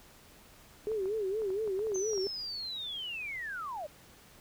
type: tone with vibrato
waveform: sine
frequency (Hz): 408.5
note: G#4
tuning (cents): -29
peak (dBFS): -30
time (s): 0.87-2.27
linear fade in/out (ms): 0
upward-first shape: sine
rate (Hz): 4.3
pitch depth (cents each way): 150
type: clicks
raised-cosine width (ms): 1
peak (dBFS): -34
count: 11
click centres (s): 0.917 / 1.057 / 1.419 / 1.504 / 1.676 / 1.792 / 1.869 / 1.919 / 1.959 / 2.133 / 2.178
type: linear sweep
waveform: sine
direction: down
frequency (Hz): 6280 to 554.4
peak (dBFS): -36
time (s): 1.94-3.87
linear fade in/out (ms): 10
effects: pink hiss -57 dBFS RMS until 4.4 s